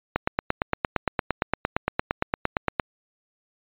click train, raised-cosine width 0.5 ms, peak -6 dBFS, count 24, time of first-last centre 0.16-2.798 s, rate 8.72 Hz, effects resampled to 8000 Hz

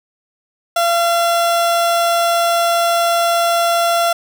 30% pulse tone, 683 Hz, F5, 39 cents flat, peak -10 dBFS, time 0.76-4.13 s, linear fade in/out 5 ms, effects none

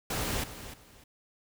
pink noise with echo, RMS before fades -32 dBFS, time 0.1-0.44 s, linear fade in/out 5 ms, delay 300 ms, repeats 2, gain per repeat -12 dB, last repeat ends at 1.04 s, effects none

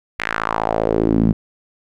sawtooth tone with band-pass filter sweep, 55 Hz, A1, in tune, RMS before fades -18 dBFS, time 0.19-1.33 s, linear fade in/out 10 ms, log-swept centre 2100 to 190 Hz, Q 2.8, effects none

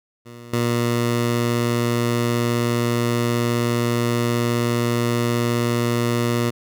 15% pulse tone with level steps, 119 Hz, A#2, 36 cents sharp, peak -31 / -12 dBFS, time 0.25-6.51 s, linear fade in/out 20 ms, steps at 0.53 s, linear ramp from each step 5 ms, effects none

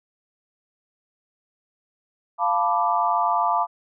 sine chord, B half-diminished seventh, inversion second, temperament equal, 698.5 / 880 / 987.8 / 1174.7 Hz, F5 / A5 / B5 / D6, 0 / 0 / 0 / 0 cents, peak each -24 dBFS, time 2.38-3.67 s, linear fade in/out 50 ms, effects none

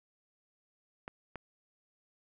clicks, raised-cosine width 0.5 ms, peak -26 dBFS, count 2, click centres 1.079 / 1.357 s, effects none

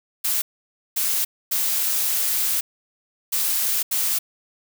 blue noise bursts at uneven times, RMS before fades -22 dBFS, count 5, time 0.24-0.42 / 0.96-1.25 / 1.51-2.61 / 3.32-3.83 / 3.91-4.19 s, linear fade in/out 10 ms, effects none

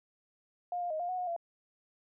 sine tone with pitch steps, 710 / 703 / 625 / 704 / 735 / 723 / 682 Hz, F5 / F5 / D#5 / F5 / F#5 / F#5 / F5, +28 / +11 / +8 / +14 / -12 / -40 / -41 cents, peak -32 dBFS, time 0.72-1.364 s, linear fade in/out 2 ms, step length 92 ms, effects none

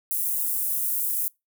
pink high-pass noise, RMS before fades -26 dBFS, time 0.11-1.28 s, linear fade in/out 0 ms, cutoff 11000 Hz, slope 24 dB/octave, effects noise-tail reverb RT60 0.2 s tail -24 dB re dry

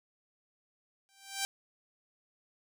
5% pulse tone with exponential growth, 784 Hz, G5, in tune, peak -17 dBFS, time 1.09-1.45 s, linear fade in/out 0 ms, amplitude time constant 77 ms, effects none

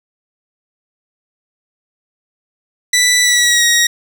15% pulse tone with pitch glide, 1975.5 to 1889.6 Hz, B6 to A#6, 0 to +23 cents, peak -3 dBFS, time 2.93-3.87 s, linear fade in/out 5 ms, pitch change -77 cents, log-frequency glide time 3.22-3.64 s, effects none

